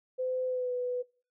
sine tone with pitch glide, 511 to 495.6 Hz, C5 to B4, -41 to +6 cents, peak -29 dBFS, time 0.18-1.03 s, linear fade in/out 20 ms, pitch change -53 cents, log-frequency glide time 0.46-0.73 s, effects noise-tail reverb RT60 0.4 s tail -23 dB re dry

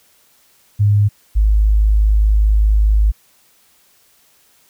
sine tone pair in turn, 103 / 52.43 Hz, G#2 / G#1, -14 / +17 cents, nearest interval octave, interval 1169 cents, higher first, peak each -9 dBFS, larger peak neither, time 0.79-1.09 / 1.35-3.12 s, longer second, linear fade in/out 20 ms, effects white hiss -54 dBFS RMS until 4.69 s

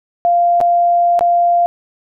sine tone with dropouts, 695 Hz, F5, 9 cents flat, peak -9 dBFS, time 0.25-1.66 s, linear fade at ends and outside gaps 0 ms, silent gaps 0.604-0.612 / 1.192-1.209 s, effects none

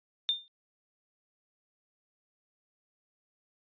sine tone with exponential decay, 3610 Hz, A7, 44 cents sharp, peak -22 dBFS, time 0.29-0.48 s, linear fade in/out 0 ms, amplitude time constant 40 ms, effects resampled to 11025 Hz

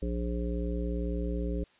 harmonic tone, 59 Hz, A#1, 22 cents sharp, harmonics 1 / 3 / 5 / 7 / 9, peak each -31 / -36 / -38 / -39 / -41 dBFS, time 0.02-1.64 s, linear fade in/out 5 ms, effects white hiss -63 dBFS RMS until 1.79 s + resampled to 8000 Hz

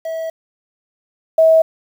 triangle / sine tone pair in turn, 649 / 644.9 Hz, E5 / E5, -27 / -38 cents, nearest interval unison, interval 11 cents, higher first, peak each -19 / -7 dBFS, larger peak second, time 0.05-0.3 / 1.38-1.62 s, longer first, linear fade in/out 5 ms, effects 7-bit

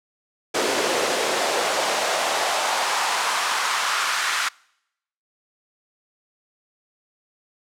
pink noise with high-pass filter sweep, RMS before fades -22 dBFS, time 0.54-4.49 s, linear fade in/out 10 ms, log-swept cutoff 390 to 1400 Hz, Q 1.9, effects noise-tail reverb RT60 0.8 s tail -26 dB re dry + low-pass 8000 Hz 12 dB/octave

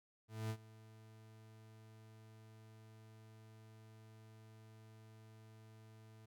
40% pulse tone with ADSR envelope, 110 Hz, A2, in tune, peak -37 dBFS, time 0.28-6.26 s, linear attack 220 ms, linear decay 67 ms, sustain -20 dB, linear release 9 ms, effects none

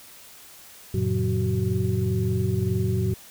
sine tone cluster, 90.9 / 112.8 / 135.9 / 183.2 / 375.7 Hz, F#2 / A2 / C#3 / F#3 / F#4, -30 / +44 / -34 / -17 / +26 cents, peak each -27 / -24 / -32 / -28 / -29 dBFS, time 0.94-3.14 s, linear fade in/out 5 ms, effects tanh soft clip ceiling -10 dBFS + white hiss -47 dBFS RMS until 3.3 s

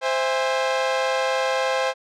sawtooth chord, C augmented, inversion none, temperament equal with one note detuned, 523.3 / 659.3 / 816.8 Hz, C5 / E5 / G#5, 0 / 0 / -29 cents, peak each -18 / -24 / -23 dBFS, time 0.01-1.94 s, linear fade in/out 50 ms, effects low-pass 5000 Hz 12 dB/octave

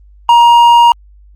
sine tone with hard clipping, 945 Hz, A#5, 23 cents sharp, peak -4 dBFS, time 0.29-0.92 s, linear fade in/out 2 ms, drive 5 dB, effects added 50 Hz sine -38 dBFS peak until 1.35 s + Opus 32 kbps

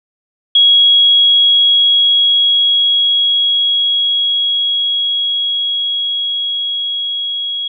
sine tone with level ramp, 3316 Hz, G#7, 3 cents flat, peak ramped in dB -5 to -17 dBFS, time 0.55-7.68 s, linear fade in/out 5 ms, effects none

